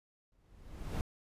brown noise with exponential growth, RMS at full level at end -32 dBFS, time 0.32-1.01 s, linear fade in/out 0 ms, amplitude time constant 150 ms, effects resampled to 32000 Hz

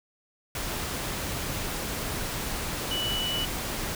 sine tone in noise, 2960 Hz, F#7, in tune, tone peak -28 dBFS, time 2.91-3.45 s, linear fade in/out 2 ms, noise pink, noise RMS -32 dBFS, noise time 0.55-3.95 s, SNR +1 dB, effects none

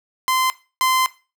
sawtooth tone pair in turn, 1035 / 1035 Hz, C6 / C6, -19 / -19 cents, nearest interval unison, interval 0 cents, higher neither, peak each -13 / -12 dBFS, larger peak second, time 0.28-0.5 / 0.81-1.06 s, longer second, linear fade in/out 0 ms, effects noise-tail reverb RT60 0.3 s tail -17 dB re dry

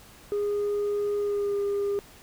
sine tone with pitch glide, 411 to 403.7 Hz, G#4 to G#4, -18 to -49 cents, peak -22 dBFS, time 0.32-1.99 s, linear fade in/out 0 ms, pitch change -31 cents, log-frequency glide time 1.19-1.56 s, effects tanh soft clip ceiling -23 dBFS + pink hiss -51 dBFS RMS until 2.22 s

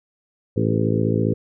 harmonic tone with a mistuned harmonic, 55 Hz, A1, in tune, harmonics 2 / 3 / 4 / 5 / 6 / 7 / 8 / 9, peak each -22 / -24 / -25 / -26 / -27 / -27 / -28 / -29 dBFS, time 0.56-1.34 s, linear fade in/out 10 ms, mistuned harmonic 8, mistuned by -34 cents, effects none

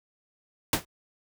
pink noise with exponential decay, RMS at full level -18 dBFS, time 0.73-0.85 s, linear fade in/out 2 ms, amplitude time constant 25 ms, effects high-pass 60 Hz 12 dB/octave

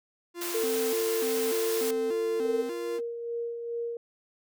45% pulse tone with vibrato, 300 Hz, D4, 37 cents sharp, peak -35 dBFS, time 0.34-3.01 s, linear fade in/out 50 ms, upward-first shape square, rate 1.7 Hz, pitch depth 250 cents each way
white high-pass noise, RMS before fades -35 dBFS, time 0.41-1.91 s, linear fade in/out 5 ms, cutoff 300 Hz, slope 48 dB/octave
sine tone, 448.2 Hz, A4, 32 cents sharp, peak -26 dBFS, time 0.54-2.63 s, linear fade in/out 10 ms
sine tone with tremolo, 468.8 Hz, A#4, 10 cents sharp, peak -29 dBFS, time 2.45-3.97 s, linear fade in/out 2 ms, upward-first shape sine, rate 2.4 Hz, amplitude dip 45%
effects none

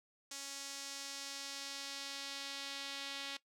sawtooth tone with band-pass filter sweep, 277.2 Hz, C#4, in tune, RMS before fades -45 dBFS, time 0.31-3.37 s, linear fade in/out 5 ms, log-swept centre 6400 to 3700 Hz, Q 1.6, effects noise-tail reverb RT60 0.1 s tail -18 dB re dry

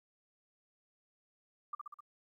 sine tone with echo, 1187 Hz, D6, 18 cents sharp, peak -36 dBFS, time 1.73-1.75 s, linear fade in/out 5 ms, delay 64 ms, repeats 4, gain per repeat -3 dB, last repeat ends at 2.006 s, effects 13-bit

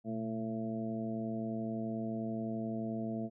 harmonic tone with a mistuned harmonic, 111.5 Hz, A2, 23 cents sharp, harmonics 1 / 2 / 3 / 4 / 5 / 6, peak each -44 / -36 / -44 / -47 / -51 / -43 dBFS, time 0.04-3.3 s, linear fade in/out 50 ms, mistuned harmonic 1, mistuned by +110 cents, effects none

